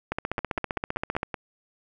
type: two click trains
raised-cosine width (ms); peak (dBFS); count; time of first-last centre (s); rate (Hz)
0.5; -12 / -15; 18 / 6; 0.12-1.231 / 0.39-1.342; 15.3 / 5.25
effects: none